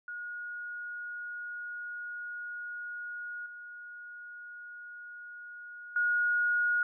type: tone with level steps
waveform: sine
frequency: 1443 Hz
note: F#6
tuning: 44 cents flat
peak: -37 / -43 / -25 dBFS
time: 0.08-6.83 s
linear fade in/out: 2 ms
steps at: 3.46 / 5.96 s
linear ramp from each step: 2 ms
effects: none